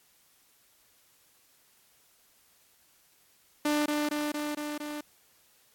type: tone with echo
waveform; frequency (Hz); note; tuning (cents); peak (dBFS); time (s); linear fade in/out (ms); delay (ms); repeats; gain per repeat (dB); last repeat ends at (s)
sawtooth; 297.2; D4; +21; -21; 3.65-3.86; 5; 230; 5; -2; 5.01
effects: white hiss -64 dBFS RMS until 5.74 s + AAC 64 kbps